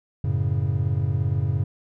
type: chord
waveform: triangle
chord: F# minor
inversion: none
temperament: equal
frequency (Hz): 92.5 / 110 / 138.59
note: F#2 / A2 / C#3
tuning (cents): 0 / 0 / 0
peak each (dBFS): -23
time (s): 0.24-1.64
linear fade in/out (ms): 5
effects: none